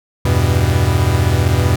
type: chord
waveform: 45% pulse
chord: E minor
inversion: none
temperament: equal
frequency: 82.41 / 98 / 123.47 Hz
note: E2 / G2 / B2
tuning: 0 / 0 / 0 cents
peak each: -16 dBFS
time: 0.25-1.76 s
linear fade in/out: 5 ms
effects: none